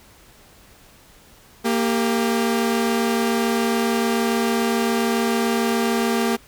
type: tone pair together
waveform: sawtooth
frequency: 231.6 / 396.2 Hz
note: A#3 / G4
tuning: -11 / +18 cents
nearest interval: major sixth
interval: 929 cents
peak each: -16 / -19 dBFS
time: 1.64-6.37 s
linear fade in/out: 20 ms
effects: pink hiss -50 dBFS RMS until 6.47 s